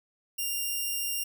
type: tone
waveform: 5% pulse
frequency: 2794 Hz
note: F7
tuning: in tune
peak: -20 dBFS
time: 0.38-1.24 s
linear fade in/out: 10 ms
effects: none